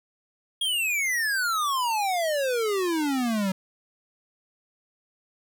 square exponential sweep, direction down, 3300 to 185 Hz, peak -24 dBFS, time 0.61-3.52 s, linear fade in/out 5 ms, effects 11-bit

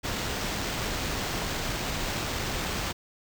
pink noise with sample-and-hold, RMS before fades -31 dBFS, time 0.03-2.93 s, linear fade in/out 20 ms, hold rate 11025 Hz, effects none

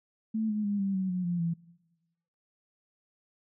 sine tone with pitch steps, 220 / 211.6 / 203.6 / 195.88 / 188.45 / 181.29 / 174.41 / 167.79 Hz, A3 / G#3 / G#3 / G3 / F#3 / F#3 / F3 / E3, 0 / +33 / -34 / -1 / +32 / -35 / -2 / +31 cents, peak -27 dBFS, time 0.34-1.54 s, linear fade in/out 10 ms, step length 150 ms, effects noise-tail reverb RT60 1.0 s tail -21 dB re dry

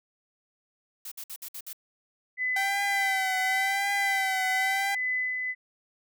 blue noise bursts, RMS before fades -39 dBFS, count 6, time 1.05-1.731 s, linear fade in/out 5 ms, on 66 ms, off 57 ms
sine tone with tremolo, 2010 Hz, B6, 30 cents sharp, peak -25 dBFS, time 2.37-5.55 s, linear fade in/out 50 ms, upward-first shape sine, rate 1.9 Hz, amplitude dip 35%
sawtooth tone with vibrato, 776 Hz, G5, 18 cents flat, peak -24 dBFS, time 2.56-4.95 s, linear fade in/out 5 ms, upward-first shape triangle, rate 0.92 Hz, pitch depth 62 cents each way
effects none

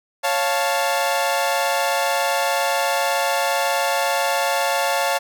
sawtooth chord, Db augmented, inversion none, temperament equal, 554.4 / 698.5 / 880 Hz, Db5 / F5 / A5, 0 / 0 / 0 cents, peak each -19 dBFS, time 0.23-5.19 s, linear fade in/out 20 ms, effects none

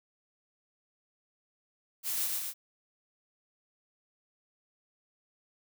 blue noise with echo, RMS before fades -33 dBFS, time 2.03-2.3 s, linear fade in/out 50 ms, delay 120 ms, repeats 2, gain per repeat -2 dB, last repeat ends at 2.54 s, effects none

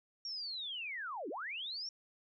sine linear two-way sweep, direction down then up, 5620 to 256.2 to 5620 Hz, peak -39 dBFS, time 0.25-1.89 s, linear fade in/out 2 ms, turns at 1.29 s, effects none

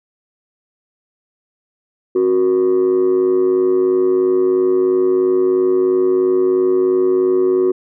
sine tone with amplitude modulation, 370 Hz, F#4, in tune, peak -6 dBFS, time 2.15-7.72 s, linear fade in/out 10 ms, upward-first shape sine, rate 103 Hz, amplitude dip 75%, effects tanh soft clip ceiling -8 dBFS

